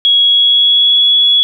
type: tone with pitch glide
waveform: sine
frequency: 3326 to 3376 Hz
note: G#7 to G#7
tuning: +2 to +28 cents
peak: -6 dBFS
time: 0.05-1.43 s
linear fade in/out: 0 ms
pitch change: +26 cents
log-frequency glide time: 0.21-1.07 s
effects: 8-bit